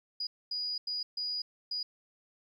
sine tone bursts at uneven times, 4906 Hz, D#8, 25 cents flat, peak -32 dBFS, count 5, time 0.2-0.27 / 0.51-0.78 / 0.87-1.03 / 1.17-1.42 / 1.71-1.83 s, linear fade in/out 5 ms, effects 11-bit

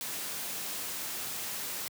white noise, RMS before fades -37 dBFS, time 0.01-1.88 s, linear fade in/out 0 ms, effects high-pass 100 Hz 12 dB/octave

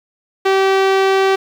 sawtooth tone, 385.9 Hz, G4, 27 cents flat, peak -7 dBFS, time 0.45-1.36 s, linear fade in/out 10 ms, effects low-pass 4000 Hz 12 dB/octave + 7-bit

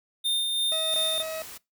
square tone with tremolo, 3630 Hz, A#7, 47 cents flat, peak -23 dBFS, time 0.24-1.23 s, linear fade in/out 20 ms, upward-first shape sine, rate 3 Hz, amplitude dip 30%
40% pulse tone bursts, 638 Hz, D#5, 43 cents sharp, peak -31 dBFS, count 3, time 0.72-1.42 s, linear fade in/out 0 ms, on 220 ms, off 20 ms
white noise, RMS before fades -42 dBFS, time 0.92-1.58 s, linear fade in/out 10 ms
effects noise-tail reverb RT60 0.2 s tail -22 dB re dry

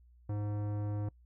sine tone with tanh clipping, 103.83 Hz, G#2, in tune, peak -35 dBFS, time 0.29-1.09 s, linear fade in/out 5 ms, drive 17 dB, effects noise-tail reverb RT60 0.1 s tail -24 dB re dry + added 60 Hz sine -58 dBFS peak until 1.25 s

